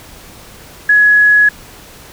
sine tone, 1683 Hz, G#6, 23 cents sharp, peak -5 dBFS, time 0.89-1.49 s, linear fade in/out 5 ms, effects pink hiss -37 dBFS RMS until 2.12 s

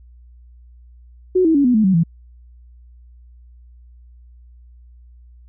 sine tone with pitch steps, 368.6 / 322.7 / 282.6 / 247.4 / 216.7 / 189.7 / 166.1 Hz, F#4 / E4 / C#4 / B3 / A3 / F#3 / E3, -7 / -37 / +34 / +3 / -26 / +43 / +13 cents, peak -11 dBFS, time 1.35-2.036 s, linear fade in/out 10 ms, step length 98 ms, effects added 60 Hz sine -42 dBFS peak until 5.48 s

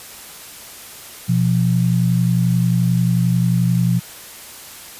sine tone pair together, 123.31 / 174.61 Hz, B2 / F3, -2 / 0 cents, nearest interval tritone, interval 602 cents, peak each -16 dBFS, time 1.28-4 s, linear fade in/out 20 ms, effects white hiss -37 dBFS RMS until 4.99 s + resampled to 32000 Hz

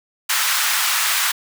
pink high-pass noise, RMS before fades -19 dBFS, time 0.29-1.32 s, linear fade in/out 10 ms, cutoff 1100 Hz, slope 24 dB/octave, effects none

